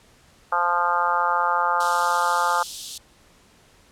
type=harmonic tone; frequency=174.61 Hz; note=F3; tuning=in tune; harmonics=3 / 4 / 5 / 6 / 7 / 8 / 9; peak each=-31 / -30 / -23 / -28 / -23 / -27 / -36 dBFS; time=0.52-2.63 s; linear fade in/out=5 ms
type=high-pass noise; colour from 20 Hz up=pink; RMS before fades=-34 dBFS; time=1.8-2.98 s; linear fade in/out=5 ms; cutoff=3200 Hz; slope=48 dB/octave
effects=pink hiss -55 dBFS RMS until 3.91 s + low-pass 10000 Hz 12 dB/octave